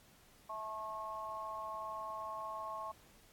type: harmonic tone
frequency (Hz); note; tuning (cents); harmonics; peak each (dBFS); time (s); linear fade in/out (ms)
217.4; A3; -21; 3 / 4 / 5; -47 / -47 / -42; 0.49-2.92; 10
effects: pink hiss -64 dBFS RMS until 3.32 s + AAC 64 kbps